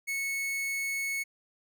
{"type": "tone", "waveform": "45% pulse", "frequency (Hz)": 2203, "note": "C#7", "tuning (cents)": -11, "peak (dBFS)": -30, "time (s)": [0.07, 1.24], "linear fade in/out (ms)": 20, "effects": []}